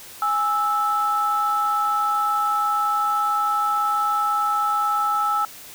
sine tone pair together, 827.1 / 1313 Hz, G#5 / E6, -7 / -7 cents, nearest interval minor sixth, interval 800 cents, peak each -23 / -19 dBFS, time 0.22-5.45 s, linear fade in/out 2 ms, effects tanh soft clip ceiling -12 dBFS + white hiss -41 dBFS RMS until 5.74 s

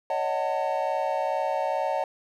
triangle chord, D# half-diminished seventh, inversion third, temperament just, 560 / 622.3 / 746.7 / 896 Hz, C#5 / D#5 / F#5 / A5, +18 / 0 / +16 / +31 cents, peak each -28 dBFS, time 0.1-2.04 s, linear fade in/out 2 ms, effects none

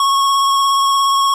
square tone with vibrato, 1100 Hz, C#6, 14 cents flat, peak -12 dBFS, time 0-1.34 s, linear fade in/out 2 ms, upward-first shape triangle, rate 17 Hz, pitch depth 20 cents each way, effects low-pass 10000 Hz 12 dB/octave + 9-bit

